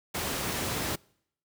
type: noise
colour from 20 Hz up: pink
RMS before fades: -31 dBFS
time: 0.14-0.96 s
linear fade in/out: 10 ms
effects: noise-tail reverb RT60 0.7 s tail -26 dB re dry + high-pass 80 Hz 12 dB/octave